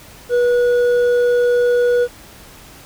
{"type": "tone with hard clipping", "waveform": "triangle", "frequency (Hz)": 485.9, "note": "B4", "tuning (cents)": -28, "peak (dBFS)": -13, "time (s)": [0.29, 2.08], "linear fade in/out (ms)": 50, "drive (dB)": 8, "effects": ["pink hiss -41 dBFS RMS until 2.85 s"]}